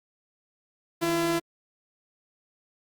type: tone pair together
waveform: sawtooth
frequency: 159.37 / 337.7 Hz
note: D#3 / E4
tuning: +42 / +42 cents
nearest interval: octave + minor second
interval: 1300 cents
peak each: -31 / -20 dBFS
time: 1.01-1.4 s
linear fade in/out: 20 ms
effects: Opus 48 kbps